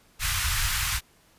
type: band-stop noise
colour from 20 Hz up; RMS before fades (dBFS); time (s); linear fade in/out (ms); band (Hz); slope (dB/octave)
pink; -26; 0.19-1.01; 50; 100 to 1200; 24
effects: pink hiss -60 dBFS RMS until 1.38 s + resampled to 32000 Hz